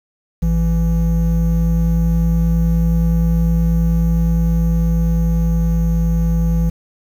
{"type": "tone pair together", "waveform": "triangle", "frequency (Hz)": [55.66, 166.8], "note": ["A1", "E3"], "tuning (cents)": [21, 21], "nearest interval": "octave + perfect fifth", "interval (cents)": 1900, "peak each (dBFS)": -13, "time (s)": [0.42, 6.7], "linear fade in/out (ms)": 10, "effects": ["7-bit"]}